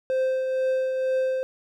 triangle tone with tremolo, 521 Hz, C5, 7 cents flat, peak -18 dBFS, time 0.1-1.43 s, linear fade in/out 0 ms, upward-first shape triangle, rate 2.1 Hz, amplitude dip 40%, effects none

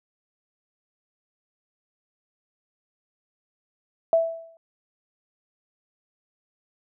sine tone with exponential decay, 659.3 Hz, E5, in tune, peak -13 dBFS, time 4.13-4.57 s, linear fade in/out 1 ms, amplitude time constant 94 ms, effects none

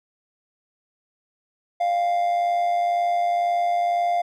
triangle tone with amplitude modulation, 698.5 Hz, F5, in tune, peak -15 dBFS, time 1.8-4.22 s, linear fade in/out 10 ms, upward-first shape sine, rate 102 Hz, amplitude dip 45%, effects none

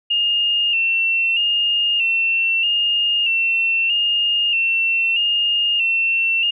sine tone with vibrato, 2767 Hz, F7, 17 cents flat, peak -15 dBFS, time 0.1-6.51 s, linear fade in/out 10 ms, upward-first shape square, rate 0.79 Hz, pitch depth 42 cents each way, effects none

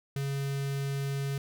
square tone with notch filter, 138.59 Hz, C#3, in tune, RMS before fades -32 dBFS, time 0.16-1.38 s, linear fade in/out 2 ms, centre 870 Hz, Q 1.2, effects none

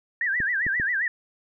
sine tone with vibrato, 1760 Hz, A6, in tune, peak -22 dBFS, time 0.21-1.08 s, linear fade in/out 2 ms, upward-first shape sine, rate 7.5 Hz, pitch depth 210 cents each way
clicks, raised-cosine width 3 ms, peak -21 dBFS, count 3, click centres 0.403 / 0.666 / 0.799 s
effects none

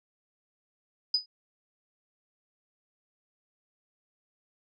sine tone with exponential decay, 4978 Hz, D#8, in tune, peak -19 dBFS, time 1.14-1.26 s, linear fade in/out 5 ms, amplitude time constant 26 ms, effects none

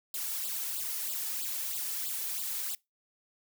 blue noise with flanger, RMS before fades -35 dBFS, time 0.14-2.75 s, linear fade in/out 2 ms, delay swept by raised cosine 0.24 to 2.34 ms, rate 3.1 Hz, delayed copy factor +1, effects noise-tail reverb RT60 0.2 s tail -23 dB re dry

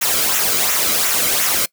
white noise with flanger, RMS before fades -17 dBFS, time 0.01-1.66 s, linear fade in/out 10 ms, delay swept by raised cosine 0.21 to 1.15 ms, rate 2.8 Hz, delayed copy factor -0.55, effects noise-tail reverb RT60 0.1 s tail -23 dB re dry

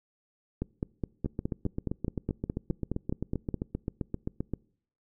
two click trains, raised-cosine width 3 ms, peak -18 / -17 dBFS, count 26 / 15, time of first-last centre 1.26-4.537 / 0.62-3.543 s, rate 7.63 / 4.79 Hz, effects noise-tail reverb RT60 0.6 s tail -25 dB re dry

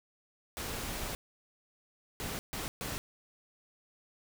pink noise bursts at uneven times, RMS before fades -38 dBFS, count 4, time 0.57-1.15 / 2.2-2.39 / 2.53-2.68 / 2.81-2.98 s, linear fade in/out 0 ms, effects none

